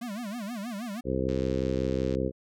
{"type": "tone with vibrato", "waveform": "square", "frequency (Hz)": 220, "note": "A3", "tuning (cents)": 0, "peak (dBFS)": -34, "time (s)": [0.01, 1.01], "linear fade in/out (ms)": 10, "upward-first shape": "sine", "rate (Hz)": 6.3, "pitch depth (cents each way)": 210}
{"type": "harmonic tone", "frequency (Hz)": 65.41, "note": "C2", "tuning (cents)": 0, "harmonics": [1, 2, 3, 4, 5, 6, 7, 8], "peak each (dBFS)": [-34, -34, -34, -34, -34, -34, -34, -34], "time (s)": [1.04, 2.32], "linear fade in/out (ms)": 50}
{"type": "click train", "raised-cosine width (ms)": 0.2, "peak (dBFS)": -28, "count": 80, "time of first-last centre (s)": [1.29, 2.15], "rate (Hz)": 91.9}
{"effects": []}